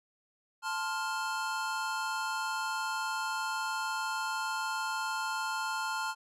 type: chord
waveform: square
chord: F major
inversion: first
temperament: equal with one note detuned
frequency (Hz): 880 / 1046.5 / 1403.4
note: A5 / C6 / F6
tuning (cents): 0 / 0 / +8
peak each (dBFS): -37 / -39 / -36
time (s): 0.62-6.15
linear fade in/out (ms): 50
effects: low-pass 10000 Hz 12 dB/octave